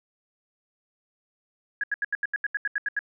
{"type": "tone bursts", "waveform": "sine", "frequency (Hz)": 1664, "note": "G#6", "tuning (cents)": 3, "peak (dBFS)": -23, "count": 12, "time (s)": [1.81, 2.991], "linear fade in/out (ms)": 2, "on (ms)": 26, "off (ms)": 79, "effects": []}